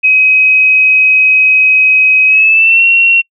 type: tone with pitch glide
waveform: sine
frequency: 2533 to 2731 Hz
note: D#7 to F7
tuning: +30 to -39 cents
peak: -4 dBFS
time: 0.03-3.22 s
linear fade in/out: 20 ms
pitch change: +131 cents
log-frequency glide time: 2.27-2.84 s
effects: noise-tail reverb RT60 0.1 s tail -26 dB re dry